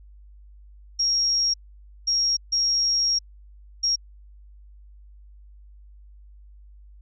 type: tone bursts at uneven times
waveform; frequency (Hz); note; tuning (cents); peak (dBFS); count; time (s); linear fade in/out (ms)
sine; 5588; F8; 0; -19; 4; 0.99-1.54 / 2.07-2.37 / 2.52-3.19 / 3.83-3.96; 10
effects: added 50 Hz sine -45 dBFS peak until 7.01 s